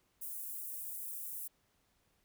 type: high-pass noise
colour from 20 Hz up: white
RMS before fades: -43 dBFS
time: 0.21-1.48 s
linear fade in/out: 10 ms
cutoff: 9700 Hz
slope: 24 dB/octave
effects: pink hiss -75 dBFS RMS until 2.24 s